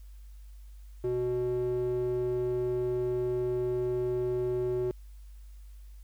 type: tone with band-pass filter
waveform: square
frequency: 123.47 Hz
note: B2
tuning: in tune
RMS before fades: -30 dBFS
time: 1.04-4.91 s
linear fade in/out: 0 ms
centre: 360 Hz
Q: 3.6
effects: added 50 Hz sine -45 dBFS peak until 6.03 s + white hiss -67 dBFS RMS until 6.03 s